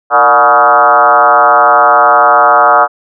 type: tone with frequency modulation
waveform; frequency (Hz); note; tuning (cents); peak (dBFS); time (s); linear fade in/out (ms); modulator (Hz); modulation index
sine; 992; B5; +7; -3; 0.1-2.88; 50; 133; 3
effects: none